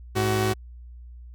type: tone pair together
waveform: sawtooth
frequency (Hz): 106.01 / 375.6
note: G#2 / F#4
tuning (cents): +36 / +26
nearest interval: octave + minor seventh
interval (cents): 2190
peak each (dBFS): -20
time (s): 0.15-0.54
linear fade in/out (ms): 20
effects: added 60 Hz sine -40 dBFS peak until 1.34 s